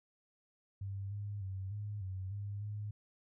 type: tone with pitch steps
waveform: sine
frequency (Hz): 98.3 / 102.3 / 95.6 / 103.8 / 94.3 / 101.5 / 104.4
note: G2 / G#2 / G2 / G#2 / F#2 / G#2 / G#2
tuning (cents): +5 / -26 / -43 / 0 / +33 / -39 / +10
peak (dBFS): -38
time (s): 0.81-2.91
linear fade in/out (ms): 5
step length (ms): 300
effects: none